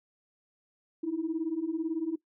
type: beating tone pair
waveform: sine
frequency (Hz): 311.1 / 329.1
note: D#4 / E4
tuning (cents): 0 / -3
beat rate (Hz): 18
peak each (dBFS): -33 / -30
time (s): 1.03-2.16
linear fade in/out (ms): 10
effects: noise-tail reverb RT60 0.1 s tail -19 dB re dry + tanh soft clip ceiling -22 dBFS